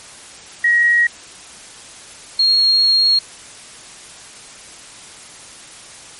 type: tone pair in turn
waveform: sine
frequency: 1898 / 4274 Hz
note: A#6 / C8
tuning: +31 / +36 cents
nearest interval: octave + major second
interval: 1405 cents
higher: second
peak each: -10 / -10 dBFS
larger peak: neither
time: 0.64-1.07 / 2.39-3.19 s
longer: second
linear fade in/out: 5 ms
effects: white hiss -38 dBFS RMS until 6.19 s + MP3 48 kbps